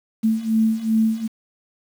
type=beating tone pair; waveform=sine; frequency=220 / 222.6 Hz; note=A3 / A3; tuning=0 / +20 cents; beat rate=2.6 Hz; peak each=-21 / -18 dBFS; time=0.23-1.28 s; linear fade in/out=20 ms; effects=7-bit